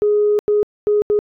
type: tone bursts at uneven times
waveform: sine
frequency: 416.9 Hz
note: G#4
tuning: 7 cents sharp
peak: -11 dBFS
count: 4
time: 0.02-0.39 / 0.48-0.63 / 0.87-1.02 / 1.1-1.19 s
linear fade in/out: 0 ms
effects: tanh soft clip ceiling -7 dBFS